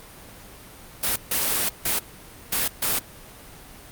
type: noise bursts at uneven times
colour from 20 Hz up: white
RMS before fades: -23 dBFS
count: 5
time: 1.03-1.16 / 1.31-1.69 / 1.85-1.99 / 2.52-2.68 / 2.82-2.99 s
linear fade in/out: 5 ms
effects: pink hiss -44 dBFS RMS until 3.91 s + Opus 32 kbps